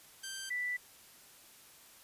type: tone pair in turn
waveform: 10% pulse / sine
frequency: 1568 / 1975.6 Hz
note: G6 / B6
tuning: 0 / 0 cents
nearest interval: major third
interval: 400 cents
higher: second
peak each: -32 / -33 dBFS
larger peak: first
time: 0.23-0.5 / 0.5-0.77 s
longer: neither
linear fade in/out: 10 ms
effects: white hiss -58 dBFS RMS until 2.03 s + resampled to 32000 Hz